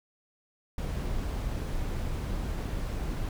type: noise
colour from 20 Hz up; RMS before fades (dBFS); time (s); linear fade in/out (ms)
brown; -32; 0.78-3.29; 2
effects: none